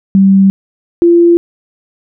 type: tone pair in turn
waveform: sine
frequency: 194 / 342.7 Hz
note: G3 / F4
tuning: -18 / -33 cents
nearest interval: minor seventh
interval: 985 cents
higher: second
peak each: -3 dBFS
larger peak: neither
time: 0.15-0.5 / 1.02-1.37 s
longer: neither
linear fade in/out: 0 ms
effects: none